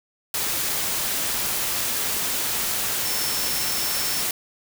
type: tone in noise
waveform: sine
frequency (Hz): 5370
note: E8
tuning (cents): +31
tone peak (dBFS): -30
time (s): 3.05-4.22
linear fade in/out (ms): 2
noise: white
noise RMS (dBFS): -25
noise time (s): 0.34-4.31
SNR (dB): -8
effects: none